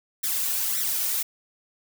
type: noise with flanger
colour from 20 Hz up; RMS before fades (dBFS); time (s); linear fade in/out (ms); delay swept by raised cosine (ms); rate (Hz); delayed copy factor
blue; -26; 0.23-1.23; 10; 0.52 to 2.82; 1.8; +1
effects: none